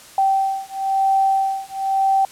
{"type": "beating tone pair", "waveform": "sine", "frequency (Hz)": [776, 777], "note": ["G5", "G5"], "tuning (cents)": [-18, -16], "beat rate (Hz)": 1, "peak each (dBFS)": -19, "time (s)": [0.18, 2.25], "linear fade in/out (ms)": 2, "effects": ["white hiss -43 dBFS RMS until 2.31 s", "low-pass 11000 Hz 12 dB/octave"]}